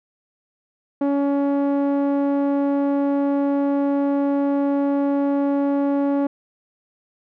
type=tone with low-pass filter; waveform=sawtooth; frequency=281.4 Hz; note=C#4; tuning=26 cents sharp; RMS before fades=-20 dBFS; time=1.01-6.27 s; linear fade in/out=5 ms; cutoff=710 Hz; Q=0.82; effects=none